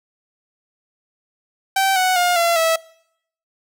sawtooth tone with pitch steps, 774 / 741.6 / 710.6 / 680.8 / 652.4 Hz, G5 / F#5 / F5 / F5 / E5, -22 / +4 / +30 / -44 / -18 cents, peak -11 dBFS, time 1.76-2.76 s, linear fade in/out 5 ms, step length 200 ms, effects noise-tail reverb RT60 0.7 s tail -22 dB re dry

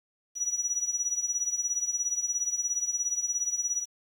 sine tone with tremolo, 5850 Hz, F#8, 21 cents flat, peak -23 dBFS, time 0.35-3.86 s, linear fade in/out 50 ms, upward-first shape sine, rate 17 Hz, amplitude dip 80%, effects tanh soft clip ceiling -20 dBFS + 9-bit

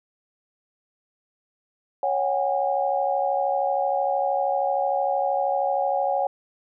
sine chord, C# suspended fourth, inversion none, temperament equal with one note detuned, 554.4 / 740 / 813 Hz, C#5 / F#5 / G#5, 0 / 0 / -37 cents, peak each -25 dBFS, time 2.03-6.27 s, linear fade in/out 2 ms, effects none

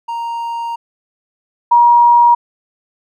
triangle / sine tone pair in turn, 932 / 952.1 Hz, A#5 / A#5, -1 / +36 cents, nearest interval unison, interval 37 cents, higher second, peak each -17 / -5 dBFS, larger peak second, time 0.08-0.76 / 1.71-2.35 s, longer first, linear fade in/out 10 ms, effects none

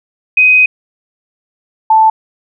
sine tone pair in turn, 2510 / 879.8 Hz, D#7 / A5, +15 / 0 cents, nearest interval octave + tritone, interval 1815 cents, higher first, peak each -4 dBFS, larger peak neither, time 0.37-0.66 / 1.9-2.1 s, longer first, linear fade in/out 5 ms, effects none

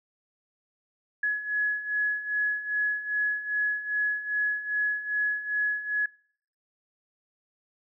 sine beating tone pair, 1688 / 1690.5 Hz, G#6 / G#6, +28 / +30 cents, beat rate 2.5 Hz, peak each -31 / -27 dBFS, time 1.23-6.06 s, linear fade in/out 5 ms, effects noise-tail reverb RT60 0.6 s tail -25 dB re dry

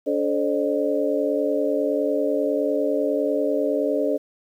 sine tone cluster, 288.1 / 431.4 / 533 / 603 Hz, D4 / A4 / C5 / D5, -33 / -34 / +32 / +46 cents, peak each -25 dBFS, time 0.06-4.18 s, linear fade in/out 20 ms, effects 9-bit

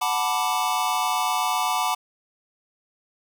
square chord, B minor seventh, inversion second, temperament equal, 740 / 880 / 987.8 / 1174.7 Hz, F#5 / A5 / B5 / D6, 0 / 0 / 0 / 0 cents, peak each -28 dBFS, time 0.01-1.95 s, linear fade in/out 10 ms, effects 9-bit

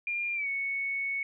sine tone with pitch glide, 2402 to 2215 Hz, D7 to C#7, +38 to -2 cents, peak -29 dBFS, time 0.07-1.23 s, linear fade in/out 2 ms, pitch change -140 cents, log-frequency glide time 0.34-0.48 s, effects none

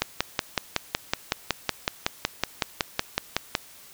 click train, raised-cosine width 0.2 ms, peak -4 dBFS, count 20, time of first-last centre 0.02-3.552 s, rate 5.38 Hz, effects white hiss -49 dBFS RMS until 3.93 s

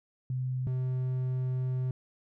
sine / triangle tone pair in turn, 128.3 / 128.3 Hz, C3 / C3, -34 / -34 cents, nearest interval unison, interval 0 cents, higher neither, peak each -29 / -26 dBFS, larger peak second, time 0.3-0.67 / 0.67-1.91 s, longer second, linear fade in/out 2 ms, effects none

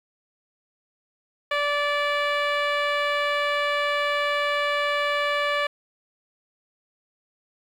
10% pulse tone with low-pass filter, 581 Hz, D5, 19 cents flat, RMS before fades -24 dBFS, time 1.51-5.67 s, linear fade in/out 5 ms, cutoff 2900 Hz, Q 0.64, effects 8-bit

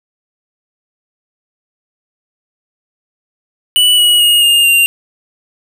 square tone with pitch steps, 2960 / 2914 / 2869 / 2825 / 2781 Hz, F#7 / F#7 / F7 / F7 / F7, 0 / -27 / +46 / +19 / -8 cents, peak -7 dBFS, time 3.76-4.86 s, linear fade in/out 0 ms, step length 220 ms, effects none

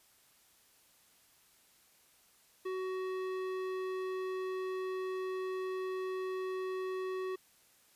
sine tone with tanh clipping, 374.2 Hz, F#4, 20 cents sharp, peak -37 dBFS, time 2.65-7.36 s, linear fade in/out 10 ms, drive 16 dB, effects white hiss -66 dBFS RMS until 7.95 s + resampled to 32000 Hz

